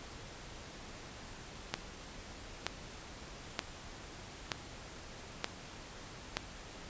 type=click train; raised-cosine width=0.2 ms; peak=-14 dBFS; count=6; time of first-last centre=1.74-6.37 s; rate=1.08 Hz; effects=pink hiss -49 dBFS RMS until 6.89 s + resampled to 16000 Hz